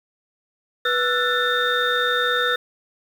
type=tone cluster; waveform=sine; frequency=491.5 / 1333 / 1467 / 1773 / 3644 Hz; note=B4 / E6 / F#6 / A6 / A#7; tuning=-8 / +19 / -15 / +13 / -40 cents; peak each=-24 dBFS; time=0.85-2.56 s; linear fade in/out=5 ms; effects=tanh soft clip ceiling -9 dBFS + 7-bit